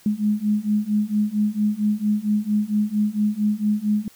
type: beating tone pair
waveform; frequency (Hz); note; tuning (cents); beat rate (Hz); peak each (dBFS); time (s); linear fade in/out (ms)
sine; 207.7 / 212.1; G#3 / G#3; 0 / +37; 4.4; -22 / -21; 0.06-4.08; 2
effects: white hiss -52 dBFS RMS until 4.15 s

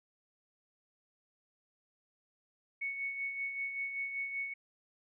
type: tone with tremolo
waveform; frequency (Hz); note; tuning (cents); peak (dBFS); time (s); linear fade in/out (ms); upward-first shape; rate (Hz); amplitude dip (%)
sine; 2217; C#7; 0; -33; 2.81-4.54; 10; sine; 5.2; 50
effects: none

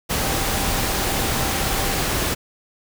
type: tone in noise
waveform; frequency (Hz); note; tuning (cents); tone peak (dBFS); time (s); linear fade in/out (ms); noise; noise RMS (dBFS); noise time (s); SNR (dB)
sine; 784; G5; 0; -32; 0.21-2.02; 20; pink; -22; 0.09-2.35; -13
effects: none

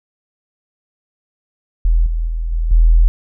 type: tone with level steps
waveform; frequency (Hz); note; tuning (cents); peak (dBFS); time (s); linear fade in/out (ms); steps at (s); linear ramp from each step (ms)
sine; 41; E1; -9; -9 / -15 / -17 / -14 / -6; 1.85-3.08; 0; 2.06 / 2.27 / 2.52 / 2.71; 5
effects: none

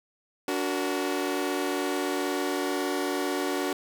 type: chord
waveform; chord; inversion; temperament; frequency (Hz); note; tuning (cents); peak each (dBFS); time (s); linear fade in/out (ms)
sawtooth; D augmented; none; equal with one note detuned; 287.8 / 370 / 466.2; D4 / F#4 / A#4; -35 / 0 / 0; -26 / -26 / -31; 0.48-3.73; 2
effects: none

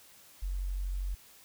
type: tone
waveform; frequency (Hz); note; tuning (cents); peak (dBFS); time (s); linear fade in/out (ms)
sine; 46.25; F#1; 0; -31; 0.42-1.15; 10
effects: white hiss -57 dBFS RMS until 1.44 s

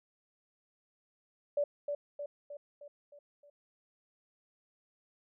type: tone with echo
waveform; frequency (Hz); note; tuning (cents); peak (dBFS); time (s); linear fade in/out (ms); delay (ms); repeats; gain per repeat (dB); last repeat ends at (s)
sine; 579; D5; -25; -27; 1.57-1.64; 5; 310; 6; -5; 3.5
effects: none

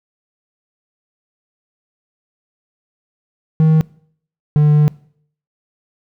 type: tone pair in turn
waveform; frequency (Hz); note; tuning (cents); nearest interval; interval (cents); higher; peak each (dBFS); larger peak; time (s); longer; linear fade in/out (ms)
triangle; 157.8 / 149.47; D#3 / D3; +25 / +31; minor second; 94; first; -6; neither; 3.6-3.81 / 4.56-4.88; second; 0
effects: noise-tail reverb RT60 0.6 s tail -23 dB re dry

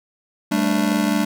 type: chord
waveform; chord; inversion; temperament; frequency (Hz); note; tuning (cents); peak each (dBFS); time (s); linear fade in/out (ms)
square; G suspended second; none; just; 196 / 220.5 / 294; G3 / A3 / D4; 0 / +4 / +2; -23 / -22 / -22; 0.51-1.25; 10
type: band-pass noise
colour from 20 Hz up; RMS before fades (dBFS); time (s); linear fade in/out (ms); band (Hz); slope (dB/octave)
pink; -38; 0.55-1.1; 20; 470 to 620; 48
effects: none

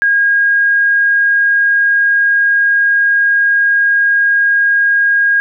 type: tone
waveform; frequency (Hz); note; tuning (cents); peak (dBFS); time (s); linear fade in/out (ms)
sine; 1630; G#6; -33; -8; 0.02-5.4; 0
effects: none

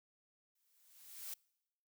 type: noise with exponential growth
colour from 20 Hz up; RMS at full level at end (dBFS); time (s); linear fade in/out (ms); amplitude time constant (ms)
blue; -43; 0.55-1.34; 5; 170
effects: noise-tail reverb RT60 0.9 s tail -26 dB re dry

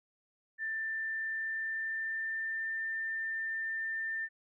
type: tone with pitch glide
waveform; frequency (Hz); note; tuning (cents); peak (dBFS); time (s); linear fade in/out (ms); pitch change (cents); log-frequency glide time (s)
sine; 1778 to 1793.5; A6 to A6; +18 to +33; -33; 0.58-4.29; 50; +15; 0.73-2.8
effects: none

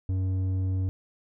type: tone with low-pass filter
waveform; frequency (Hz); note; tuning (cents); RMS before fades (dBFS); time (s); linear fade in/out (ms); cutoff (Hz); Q
square; 93.9; F#2; +26; -27; 0.09-0.89; 0; 240; 0.72
effects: none

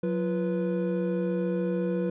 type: tone cluster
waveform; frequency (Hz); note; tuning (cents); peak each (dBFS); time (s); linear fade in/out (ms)
triangle; 181.7 / 344.5 / 491.2; F#3 / F4 / B4; -31 / -24 / -9; -26 / -30 / -28; 0.03-2.1; 5
effects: resampled to 8000 Hz

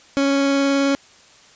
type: tone with vibrato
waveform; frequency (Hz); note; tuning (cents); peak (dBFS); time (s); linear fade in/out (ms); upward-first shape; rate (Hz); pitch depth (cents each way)
30% pulse; 277.2; C#4; 0; -13; 0.17-0.95; 0; triangle; 19; 11
effects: white hiss -49 dBFS RMS until 1.55 s + resampled to 16000 Hz

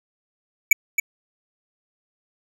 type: tone with echo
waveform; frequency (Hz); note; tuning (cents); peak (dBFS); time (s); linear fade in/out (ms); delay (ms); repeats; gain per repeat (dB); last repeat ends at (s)
square; 2296; D7; -40; -9; 0.71-0.73; 5; 270; 1; -8; 1
effects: none

